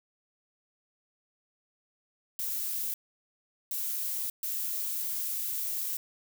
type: noise bursts at uneven times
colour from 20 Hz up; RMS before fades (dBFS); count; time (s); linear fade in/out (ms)
violet; -33; 3; 2.39-2.94 / 3.71-4.3 / 4.43-5.97; 2
effects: none